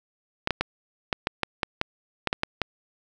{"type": "clicks", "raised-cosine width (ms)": 0.3, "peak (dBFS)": -7, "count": 12, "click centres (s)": [0.474, 0.507, 0.61, 1.128, 1.271, 1.433, 1.632, 1.814, 2.273, 2.329, 2.434, 2.617], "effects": []}